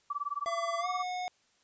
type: tone with tremolo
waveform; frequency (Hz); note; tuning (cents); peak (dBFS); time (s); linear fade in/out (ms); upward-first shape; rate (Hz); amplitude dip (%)
sine; 1156; D6; -28; -29; 0.1-1.03; 5; sine; 19; 100
type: tone with pitch glide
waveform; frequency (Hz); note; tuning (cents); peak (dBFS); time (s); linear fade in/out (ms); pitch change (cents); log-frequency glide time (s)
square; 675 to 727.6; E5 to F#5; +41 to -29; -34; 0.46-1.28; 0; +130; 0.79-0.87
effects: white hiss -69 dBFS RMS until 1.63 s + resampled to 16000 Hz